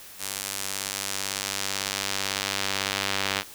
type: tone with band-pass filter sweep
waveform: sawtooth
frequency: 98 Hz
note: G2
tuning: in tune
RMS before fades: -30 dBFS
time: 0.18-3.44 s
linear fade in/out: 50 ms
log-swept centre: 10000 to 3300 Hz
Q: 0.82
effects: white hiss -45 dBFS RMS until 3.54 s